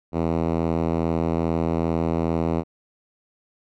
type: tone with band-pass filter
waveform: 5% pulse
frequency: 82.41 Hz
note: E2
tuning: in tune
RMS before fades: -23 dBFS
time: 0.12-2.64 s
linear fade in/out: 50 ms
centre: 190 Hz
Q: 0.59
effects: none